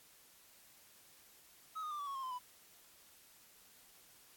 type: tone with pitch steps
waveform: triangle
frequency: 1277 / 1232.1 / 1188.7 / 1146.9 / 1106.6 / 1067.6 / 1030.1 / 993.8 Hz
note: D#6 / D#6 / D6 / D6 / C#6 / C6 / C6 / B5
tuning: +45 / -17 / +21 / -41 / -3 / +35 / -27 / +11 cents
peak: -38 dBFS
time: 1.75-2.39 s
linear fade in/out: 20 ms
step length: 80 ms
effects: white hiss -63 dBFS RMS until 4.36 s + AAC 64 kbps